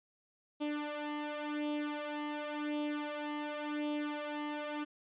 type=tone with flanger; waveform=sawtooth; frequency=297 Hz; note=D4; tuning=20 cents sharp; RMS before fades=-38 dBFS; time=0.6-4.85 s; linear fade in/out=20 ms; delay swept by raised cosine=0.28 to 2.38 ms; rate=0.91 Hz; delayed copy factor=+0.75; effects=resampled to 8000 Hz